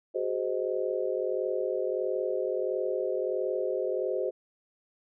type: chord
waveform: sine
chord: Ab dominant seventh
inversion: third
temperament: just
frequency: 373.8 / 415.3 / 519.1 / 623 Hz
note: Gb4 / Ab4 / C5 / Eb5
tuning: +18 / 0 / -14 / +2 cents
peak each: -32 / -34 / -31 / -35 dBFS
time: 0.14-4.31 s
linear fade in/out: 20 ms
effects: none